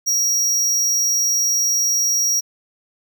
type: tone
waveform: square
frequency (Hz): 5680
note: F8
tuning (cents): +28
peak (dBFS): -16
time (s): 0.06-2.41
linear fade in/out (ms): 20
effects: none